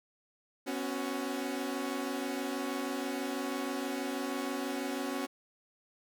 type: chord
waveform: sawtooth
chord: B suspended second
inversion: none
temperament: equal with one note detuned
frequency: 251 / 277.2 / 370 Hz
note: B3 / C#4 / F#4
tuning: +28 / 0 / 0 cents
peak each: -35 / -32 / -36 dBFS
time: 0.66-5.27 s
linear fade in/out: 20 ms
effects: none